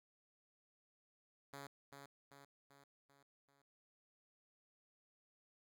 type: tone with echo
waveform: 5% pulse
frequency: 139.9 Hz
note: C#3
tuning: 16 cents sharp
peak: -38 dBFS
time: 1.53-1.67 s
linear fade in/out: 5 ms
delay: 390 ms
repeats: 5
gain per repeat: -5 dB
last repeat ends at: 3.62 s
effects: none